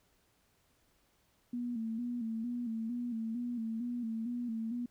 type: tone with vibrato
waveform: sine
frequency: 233.1 Hz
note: A#3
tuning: in tune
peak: -34 dBFS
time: 1.53-4.86 s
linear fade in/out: 5 ms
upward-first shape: square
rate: 2.2 Hz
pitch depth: 66 cents each way
effects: pink hiss -72 dBFS RMS until 4.9 s